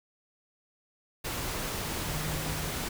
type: tone in noise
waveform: sine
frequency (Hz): 154.4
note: D#3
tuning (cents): -13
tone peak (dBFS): -37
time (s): 2.05-2.7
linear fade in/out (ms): 10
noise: pink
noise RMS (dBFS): -34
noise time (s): 1.24-2.89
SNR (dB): -6
effects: none